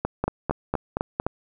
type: two click trains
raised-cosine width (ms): 1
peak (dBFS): -9 / -9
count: 5 / 6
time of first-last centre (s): 0.24-1.266 / 0.05-1.199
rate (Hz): 3.9 / 4.35
effects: none